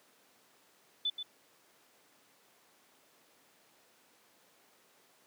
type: tone with echo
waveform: sine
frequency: 3500 Hz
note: A7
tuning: 10 cents flat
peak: -29 dBFS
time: 1.05-1.1 s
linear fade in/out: 5 ms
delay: 130 ms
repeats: 1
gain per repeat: -8 dB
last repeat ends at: 1.23 s
effects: pink hiss -65 dBFS RMS until 5.26 s + high-pass 300 Hz 12 dB/octave